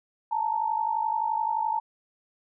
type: tone pair together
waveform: sine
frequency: 868 / 919.6 Hz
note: A5 / A#5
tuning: -24 / -24 cents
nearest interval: minor second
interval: 100 cents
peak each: -27 dBFS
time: 0.31-1.8 s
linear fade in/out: 10 ms
effects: none